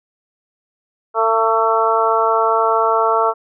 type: harmonic tone with a mistuned harmonic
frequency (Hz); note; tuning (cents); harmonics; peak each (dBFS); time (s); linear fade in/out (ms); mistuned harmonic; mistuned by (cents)
224.6; A3; +36; 2 / 3 / 4 / 5 / 6; -19 / -19 / -19 / -19 / -19; 1.14-3.34; 50; 6; -16
effects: none